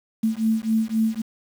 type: beating tone pair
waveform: sine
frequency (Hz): 220 / 223.8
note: A3 / A3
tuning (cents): 0 / +30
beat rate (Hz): 3.8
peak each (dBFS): -22 / -22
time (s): 0.23-1.22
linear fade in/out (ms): 10
effects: 7-bit